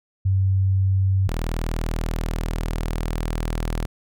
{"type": "tone pair in turn", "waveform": ["sine", "sawtooth"], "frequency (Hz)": [95.7, 40.24], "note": ["G2", "E1"], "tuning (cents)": [-41, -41], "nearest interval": "octave + minor third", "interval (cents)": 1500, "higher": "first", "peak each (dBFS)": [-16, -19], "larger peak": "first", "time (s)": [[0.25, 1.28], [1.28, 3.86]], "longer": "second", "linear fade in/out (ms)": 10, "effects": []}